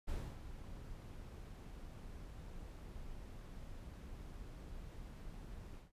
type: noise with ADSR envelope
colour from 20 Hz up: brown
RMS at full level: -40 dBFS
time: 0.07-5.92 s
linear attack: 21 ms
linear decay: 270 ms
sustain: -10 dB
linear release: 160 ms
effects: resampled to 32000 Hz